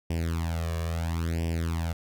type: tone with flanger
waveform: sawtooth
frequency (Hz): 82.9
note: E2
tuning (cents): +10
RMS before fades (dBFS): -29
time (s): 0.1-1.93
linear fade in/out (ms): 5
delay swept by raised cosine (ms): 0.37 to 1.77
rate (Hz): 0.74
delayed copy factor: +0.95
effects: none